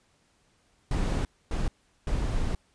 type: noise bursts at uneven times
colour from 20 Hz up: brown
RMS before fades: -27 dBFS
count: 3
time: 0.91-1.25 / 1.51-1.68 / 2.07-2.55 s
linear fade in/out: 2 ms
effects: pink hiss -67 dBFS RMS until 2.74 s + resampled to 22050 Hz